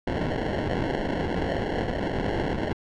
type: noise with sample-and-hold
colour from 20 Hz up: blue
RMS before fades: -27 dBFS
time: 0.07-2.73 s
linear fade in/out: 5 ms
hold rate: 1225 Hz
effects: low-pass 3000 Hz 12 dB/octave